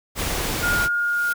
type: noise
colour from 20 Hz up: pink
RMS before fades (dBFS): -25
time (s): 0.15-0.89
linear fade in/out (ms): 50
type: noise with exponential growth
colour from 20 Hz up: white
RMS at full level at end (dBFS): -33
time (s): 0.54-1.33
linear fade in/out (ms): 5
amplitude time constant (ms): 170
type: tone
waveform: sine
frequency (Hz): 1422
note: F6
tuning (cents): +31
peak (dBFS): -19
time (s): 0.62-1.34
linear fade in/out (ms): 20
effects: none